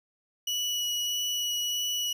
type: tone with vibrato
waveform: 30% pulse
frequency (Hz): 2934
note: F#7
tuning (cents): -15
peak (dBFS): -25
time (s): 0.47-2.13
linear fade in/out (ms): 5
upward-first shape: sine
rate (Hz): 1.6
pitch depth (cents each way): 9
effects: none